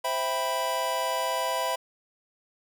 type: chord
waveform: square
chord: C major seventh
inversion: none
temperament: equal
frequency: 523.3 / 659.3 / 784 / 987.8 Hz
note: C5 / E5 / G5 / B5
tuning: 0 / 0 / 0 / 0 cents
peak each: -34 / -32 / -36 / -30 dBFS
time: 0.04-1.76 s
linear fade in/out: 10 ms
effects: none